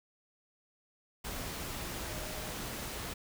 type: tone in noise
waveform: sine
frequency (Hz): 616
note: D#5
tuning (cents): -17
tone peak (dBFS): -48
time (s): 2.09-2.52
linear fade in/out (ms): 10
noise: pink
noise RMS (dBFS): -40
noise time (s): 1.24-3.14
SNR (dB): -11
effects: none